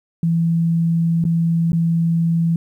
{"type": "tone with dropouts", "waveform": "sine", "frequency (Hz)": 166.5, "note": "E3", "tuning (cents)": 18, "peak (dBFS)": -14, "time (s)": [0.23, 2.56], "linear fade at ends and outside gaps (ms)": 2, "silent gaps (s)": [[1.241, 1.251], [1.72, 1.73]], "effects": ["9-bit"]}